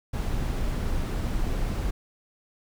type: noise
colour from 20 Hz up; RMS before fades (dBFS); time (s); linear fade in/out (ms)
brown; -27; 0.13-1.91; 10
effects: none